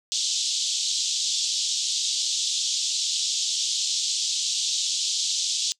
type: band-pass noise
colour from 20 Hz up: pink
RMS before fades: -26 dBFS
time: 0.12-5.72 s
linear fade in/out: 0 ms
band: 3300 to 7600 Hz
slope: 48 dB/octave
effects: noise-tail reverb RT60 0.1 s tail -23 dB re dry